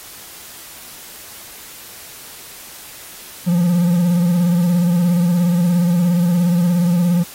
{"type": "tone with vibrato", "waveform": "triangle", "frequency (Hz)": 174.61, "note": "F3", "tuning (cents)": 0, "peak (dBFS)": -10, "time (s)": [3.46, 7.24], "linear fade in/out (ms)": 20, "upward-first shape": "sine", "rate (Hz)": 17, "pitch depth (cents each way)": 59, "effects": ["white hiss -37 dBFS RMS until 7.34 s", "AAC 48 kbps"]}